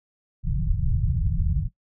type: low-pass noise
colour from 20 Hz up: pink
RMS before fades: -23 dBFS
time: 0.43-1.69 s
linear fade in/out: 50 ms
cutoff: 170 Hz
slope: 96 dB/octave
effects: noise-tail reverb RT60 0.1 s tail -17 dB re dry